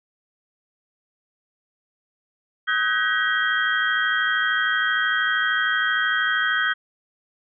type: tone cluster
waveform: sine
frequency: 1269 / 1514 / 1627 / 1907 / 3218 Hz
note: D#6 / F#6 / G#6 / A#6 / G7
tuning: +34 / +39 / -36 / +39 / +45 cents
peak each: -27 / -22 / -27 / -26 / -29 dBFS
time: 2.67-6.74 s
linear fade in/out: 20 ms
effects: none